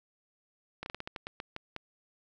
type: slowing click train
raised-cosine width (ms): 0.3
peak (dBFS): -22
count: 11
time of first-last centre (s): 0.83-1.763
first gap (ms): 31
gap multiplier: 1.23
effects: none